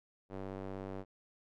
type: tone with band-pass filter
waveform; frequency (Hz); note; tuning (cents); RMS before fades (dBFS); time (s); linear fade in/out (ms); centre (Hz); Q
square; 48.21; G1; -28; -43; 0.29-1.05; 50; 470; 0.92
effects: none